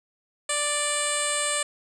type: tone with low-pass filter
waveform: 10% pulse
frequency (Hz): 587.3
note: D5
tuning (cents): 0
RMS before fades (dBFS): -26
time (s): 0.49-1.63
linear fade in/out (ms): 5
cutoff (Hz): 8200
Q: 5.4
effects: none